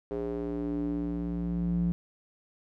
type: tone with band-pass filter sweep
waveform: square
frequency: 58.27 Hz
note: A#1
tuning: in tune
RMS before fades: -31 dBFS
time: 0.11-1.92 s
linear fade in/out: 0 ms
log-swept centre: 420 to 170 Hz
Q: 3.8
effects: none